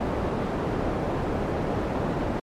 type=low-pass noise; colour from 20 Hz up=white; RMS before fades=-27 dBFS; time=0-2.4 s; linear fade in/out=10 ms; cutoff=580 Hz; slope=12 dB/octave; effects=MP3 64 kbps